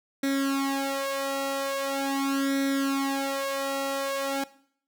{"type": "tone with flanger", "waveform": "sawtooth", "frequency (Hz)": 274.1, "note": "C#4", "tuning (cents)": -19, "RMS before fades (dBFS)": -28, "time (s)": [0.23, 4.44], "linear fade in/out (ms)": 5, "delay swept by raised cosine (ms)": [0.52, 2.12], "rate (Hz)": 0.42, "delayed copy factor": 0.9, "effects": ["noise-tail reverb RT60 0.6 s tail -19 dB re dry"]}